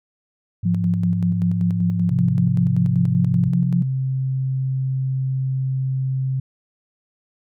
sine tone with pitch glide, 104.9 to 106 Hz, G#2 to G#2, +18 to +36 cents, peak -22 dBFS, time 0.63-3.49 s, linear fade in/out 5 ms, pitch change +18 cents, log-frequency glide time 1.5-1.71 s
sine tone with tremolo, 174.61 Hz, F3, in tune, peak -16 dBFS, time 0.65-3.83 s, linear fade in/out 10 ms, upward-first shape square, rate 5.2 Hz, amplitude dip 40%
sine tone, 132.1 Hz, C3, 17 cents sharp, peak -19 dBFS, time 2.1-6.4 s, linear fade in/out 5 ms
effects none

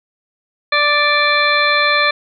harmonic tone, 587.3 Hz, D5, in tune, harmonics 1 / 2 / 3 / 4 / 6 / 7, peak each -20 / -17 / -17 / -17 / -22 / -21 dBFS, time 0.72-2.11 s, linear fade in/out 5 ms, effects none

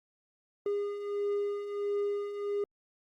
triangle beating tone pair, 406.3 / 407.8 Hz, G#4 / G#4, -38 / -32 cents, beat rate 1.5 Hz, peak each -36 / -29 dBFS, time 0.66-2.64 s, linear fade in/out 2 ms, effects Opus 48 kbps

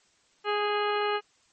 harmonic tone with a mistuned harmonic, 415.3 Hz, G#4, in tune, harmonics 1 / 2 / 3 / 4 / 5 / 6 / 7 / 8 / 10, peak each -28 / -31 / -31 / -36 / -39 / -39 / -37 / -50 / -45 dBFS, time 0.44-1.21 s, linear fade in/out 50 ms, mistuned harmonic 4, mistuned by -17 cents, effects white hiss -65 dBFS RMS until 1.52 s + MP3 32 kbps

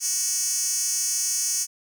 10% pulse tone with high-pass filter, 373.9 Hz, F#4, 18 cents sharp, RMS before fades -25 dBFS, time 0-1.67 s, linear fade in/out 50 ms, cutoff 6900 Hz, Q 5.8, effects none

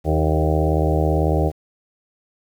harmonic tone with a mistuned harmonic, 78.1 Hz, D#2, 7 cents sharp, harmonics 1 / 2 / 4 / 5 / 6 / 7 / 8 / 9 / 10, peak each -19 / -22 / -25 / -26 / -27 / -27 / -28 / -29 / -29 dBFS, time 0.04-1.52 s, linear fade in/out 50 ms, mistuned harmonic 6, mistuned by -15 cents, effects 8-bit

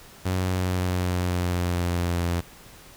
sawtooth tone with pitch glide, 92.5 to 86.31 Hz, F#2 to F2, 0 to -20 cents, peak -19 dBFS, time 0.25-2.41 s, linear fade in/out 10 ms, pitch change -120 cents, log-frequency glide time 0.4-2.25 s, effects pink hiss -48 dBFS RMS until 2.96 s

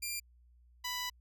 10% pulse tone pair in turn, 2385 / 990.1 Hz, D7 / B5, +26 / +4 cents, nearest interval octave + minor third, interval 1522 cents, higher first, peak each -27 / -27 dBFS, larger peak neither, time 0.02-0.2 / 0.84-1.1 s, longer second, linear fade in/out 10 ms, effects added 60 Hz sine -60 dBFS peak until 1.2 s

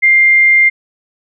sine tone, 2100 Hz, C7, 6 cents sharp, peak -5 dBFS, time 0.02-0.7 s, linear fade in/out 20 ms, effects none

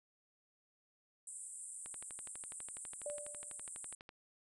white band-pass noise, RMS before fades -49 dBFS, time 1.27-3.95 s, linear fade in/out 2 ms, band 7800 to 9500 Hz, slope 96 dB/octave
click train, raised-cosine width 0.3 ms, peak -35 dBFS, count 28, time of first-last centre 1.86-4.091 s, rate 12.1 Hz
sine tone with exponential decay, 587.3 Hz, D5, in tune, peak -38 dBFS, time 3.06-3.66 s, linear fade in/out 2 ms, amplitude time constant 130 ms
effects none

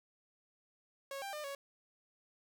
sawtooth tone with pitch steps, 550 / 790 / 602 / 557 Hz, C#5 / G5 / D5 / C#5, -14 / +13 / +43 / +8 cents, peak -37 dBFS, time 1.11-1.55 s, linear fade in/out 2 ms, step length 110 ms, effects none

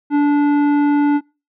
sine tone with tanh clipping, 290.5 Hz, D4, 19 cents flat, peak -13 dBFS, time 0.1-1.21 s, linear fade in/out 50 ms, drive 12 dB, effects noise-tail reverb RT60 0.3 s tail -25 dB re dry

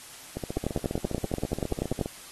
two click trains, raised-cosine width 2 ms, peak -13 / -18 dBFS, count 16 / 26, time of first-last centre 0.57-2.012 / 0.37-2.059 s, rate 10.4 / 14.8 Hz, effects white hiss -46 dBFS RMS until 2.31 s + AAC 32 kbps

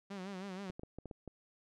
sawtooth tone with vibrato, 191.7 Hz, G3, 38 cents flat, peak -38 dBFS, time 0.1-0.71 s, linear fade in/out 10 ms, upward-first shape sine, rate 6.3 Hz, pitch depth 93 cents each way
clicks, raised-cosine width 2 ms, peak -32 dBFS, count 7, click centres 0.7 / 0.795 / 0.834 / 0.986 / 1.057 / 1.112 / 1.277 s
effects low-pass 6000 Hz 12 dB/octave

